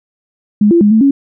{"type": "tone with pitch steps", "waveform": "sine", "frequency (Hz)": [208.2, 340.4, 207.4, 220.4, 277.2], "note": ["G#3", "F4", "G#3", "A3", "C#4"], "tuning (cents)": [5, -44, -2, 3, 0], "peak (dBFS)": -5, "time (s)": [0.61, 1.11], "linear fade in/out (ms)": 5, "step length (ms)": 100, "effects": []}